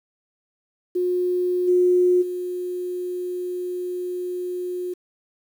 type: tone with level steps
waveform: sine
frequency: 360 Hz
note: F#4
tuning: 47 cents flat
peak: -19 / -14 / -25 dBFS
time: 0.95-4.94 s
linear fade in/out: 10 ms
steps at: 1.67 / 2.21 s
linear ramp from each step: 20 ms
effects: 8-bit